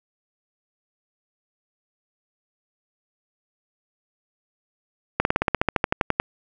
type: slowing click train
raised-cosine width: 0.5 ms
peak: -3 dBFS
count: 15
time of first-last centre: 5.2-6.2 s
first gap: 51 ms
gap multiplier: 1.05
effects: none